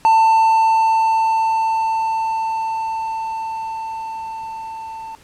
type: tone with level ramp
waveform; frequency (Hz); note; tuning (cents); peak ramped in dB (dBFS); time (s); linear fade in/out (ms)
triangle; 892; A5; +23; -7 to -27; 0.05-5.15; 0
effects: pink hiss -49 dBFS RMS until 5.23 s + low-pass 11000 Hz 12 dB/octave